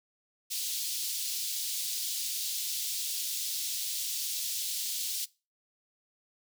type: high-pass noise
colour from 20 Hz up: pink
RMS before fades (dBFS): -34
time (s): 0.5-5.26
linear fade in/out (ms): 20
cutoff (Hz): 3600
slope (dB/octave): 24
effects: noise-tail reverb RT60 0.3 s tail -22 dB re dry